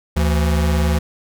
square tone pair together, 74.6 / 167.88 Hz, D2 / E3, +28 / +32 cents, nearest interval octave + major second, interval 1404 cents, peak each -16 / -22 dBFS, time 0.16-0.99 s, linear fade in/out 10 ms, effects none

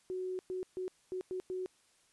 sine tone bursts at uneven times, 370 Hz, F#4, in tune, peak -35 dBFS, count 6, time 0.1-0.39 / 0.5-0.63 / 0.77-0.88 / 1.12-1.21 / 1.31-1.4 / 1.5-1.66 s, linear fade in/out 0 ms, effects white hiss -69 dBFS RMS until 2.12 s + resampled to 24000 Hz

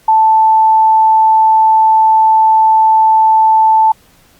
sine tone, 880 Hz, A5, in tune, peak -5 dBFS, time 0.08-3.92 s, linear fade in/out 5 ms, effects pink hiss -48 dBFS RMS until 4.39 s + Opus 48 kbps

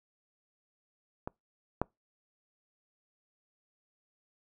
clicks, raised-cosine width 1 ms, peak -22 / -14 dBFS, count 2, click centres 1.275 / 1.816 s, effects noise-tail reverb RT60 0.2 s tail -26 dB re dry

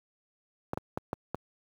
clicks, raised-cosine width 1 ms, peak -17 dBFS, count 5, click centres 0.734 / 0.775 / 0.975 / 1.131 / 1.346 s, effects high-pass 80 Hz 12 dB/octave + 9-bit

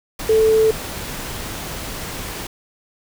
sine tone in noise, 440 Hz, A4, in tune, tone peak -11 dBFS, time 0.29-0.71 s, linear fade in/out 5 ms, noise pink, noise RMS -29 dBFS, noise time 0.19-2.47 s, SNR +15 dB, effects none

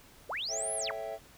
sine linear two-way sweep, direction up then down, 332.3 to 11150 to 332.3 Hz, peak -33 dBFS, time 0.29-0.92 s, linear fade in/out 10 ms, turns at 0.75 s
triangle chord, A dominant seventh, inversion none, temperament equal, 440 / 554.4 / 659.3 / 784 Hz, A4 / C#5 / E5 / G5, 0 / 0 / 0 / 0 cents, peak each -42 / -41 / -36 / -42 dBFS, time 0.48-1.19 s, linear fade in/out 50 ms
effects pink hiss -57 dBFS RMS until 1.37 s

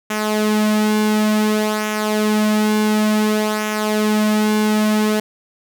sawtooth tone with flanger, 213.4 Hz, G#3, 47 cents sharp, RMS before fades -17 dBFS, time 0.1-5.2 s, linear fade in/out 5 ms, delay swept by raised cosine 0.22 to 3.12 ms, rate 0.56 Hz, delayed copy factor -0.55, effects none

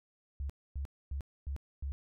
sine tone bursts, 69.3 Hz, C#2, in tune, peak -34 dBFS, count 5, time 0.4-1.92 s, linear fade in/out 0 ms, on 96 ms, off 260 ms, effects none

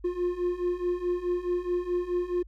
triangle beating tone pair, 352 / 356.7 Hz, F4 / F4, +14 / +37 cents, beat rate 4.7 Hz, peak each -29 / -26 dBFS, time 0.04-2.43 s, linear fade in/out 10 ms, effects added 50 Hz sine -46 dBFS peak until 2.47 s

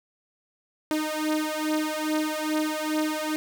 sawtooth beating tone pair, 307.1 / 309.5 Hz, D#4 / D#4, -23 / -9 cents, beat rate 2.4 Hz, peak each -24 dBFS, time 0.91-3.36 s, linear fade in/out 0 ms, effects 8-bit

